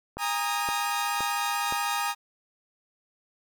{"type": "click train", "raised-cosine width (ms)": 1, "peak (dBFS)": -20, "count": 4, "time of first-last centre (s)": [0.17, 1.724], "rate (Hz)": 1.93}
{"type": "chord", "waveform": "sawtooth", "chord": "Ab suspended second", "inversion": "none", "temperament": "equal with one note detuned", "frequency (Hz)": [816.3, 932.3, 1244.5], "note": ["Ab5", "Bb5", "Eb6"], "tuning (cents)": [-30, 0, 0], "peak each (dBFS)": -27, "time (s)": [0.18, 2.15], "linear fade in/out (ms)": 50}
{"effects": []}